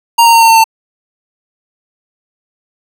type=tone with pitch steps; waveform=square; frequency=932.3 / 924.8 / 917.3 / 910 / 902.6 / 895.4 Hz; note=A#5 / A#5 / A#5 / A#5 / A5 / A5; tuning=0 / -14 / -28 / -42 / +44 / +30 cents; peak=-4 dBFS; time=0.18-0.642 s; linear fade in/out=10 ms; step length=77 ms; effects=7-bit